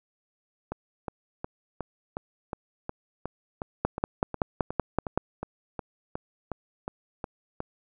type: two click trains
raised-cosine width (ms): 1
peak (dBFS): -9 / -18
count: 8 / 20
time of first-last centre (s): 3.85-5.176 / 0.72-7.604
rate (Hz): 5.28 / 2.76
effects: none